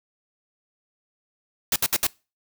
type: noise bursts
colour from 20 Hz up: white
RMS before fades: -21 dBFS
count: 4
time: 1.72-2.068 s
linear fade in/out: 2 ms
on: 39 ms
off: 64 ms
effects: noise-tail reverb RT60 0.3 s tail -24 dB re dry